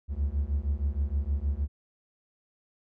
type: beating tone pair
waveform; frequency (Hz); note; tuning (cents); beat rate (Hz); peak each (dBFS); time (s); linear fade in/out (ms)
triangle; 68 / 74.4; C#2 / D2; -33 / +23; 6.4; -27; 0.08-1.68; 50
effects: none